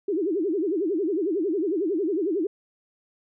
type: tone with vibrato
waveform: sine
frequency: 358 Hz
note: F4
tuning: 43 cents sharp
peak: -22 dBFS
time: 0.08-2.47 s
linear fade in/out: 5 ms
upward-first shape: sine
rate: 11 Hz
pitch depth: 270 cents each way
effects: none